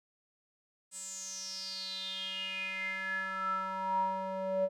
square tone with band-pass filter sweep, 190 Hz, F#3, 46 cents sharp, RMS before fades -36 dBFS, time 0.91-4.69 s, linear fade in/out 50 ms, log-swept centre 8200 to 580 Hz, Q 9.1, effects none

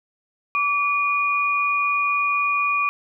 sine tone pair together, 1152 / 2444 Hz, D6 / D#7, -34 / -32 cents, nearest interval octave + minor second, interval 1302 cents, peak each -21 dBFS, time 0.55-2.89 s, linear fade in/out 0 ms, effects none

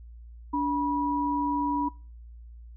sine tone pair together, 289 / 972 Hz, D4 / B5, -28 / -28 cents, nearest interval octave + major sixth, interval 2100 cents, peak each -27 dBFS, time 0.53-1.89 s, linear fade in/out 10 ms, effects noise-tail reverb RT60 0.4 s tail -24 dB re dry + added 58 Hz sine -43 dBFS peak until 2.76 s

